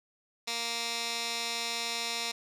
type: tone with band-pass filter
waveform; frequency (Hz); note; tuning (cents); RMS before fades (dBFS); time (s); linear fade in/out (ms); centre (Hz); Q
15% pulse; 233.1; A#3; 0; -34; 0.47-2.32; 10; 4600; 1.3
effects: none